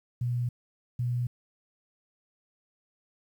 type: tone pair in turn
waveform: sine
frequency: 121.7 / 122.16 Hz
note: B2 / B2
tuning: -25 / -18 cents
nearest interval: unison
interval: 7 cents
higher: second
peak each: -26 / -26 dBFS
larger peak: neither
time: 0.21-0.49 / 0.99-1.27 s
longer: neither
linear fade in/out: 5 ms
effects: 10-bit